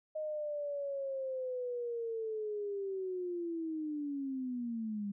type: linear sweep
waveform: sine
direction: down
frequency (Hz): 622.3 to 198.4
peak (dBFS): -35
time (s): 0.15-5.12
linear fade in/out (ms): 10
effects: none